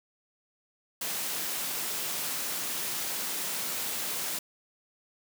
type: high-pass noise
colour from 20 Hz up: white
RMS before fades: -33 dBFS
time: 1.01-4.39 s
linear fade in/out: 5 ms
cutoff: 130 Hz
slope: 24 dB/octave
effects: none